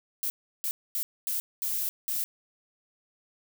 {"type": "noise bursts at uneven times", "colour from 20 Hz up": "violet", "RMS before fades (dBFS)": -30, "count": 6, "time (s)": [[0.23, 0.3], [0.64, 0.71], [0.95, 1.03], [1.27, 1.4], [1.62, 1.89], [2.08, 2.24]], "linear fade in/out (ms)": 0, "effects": []}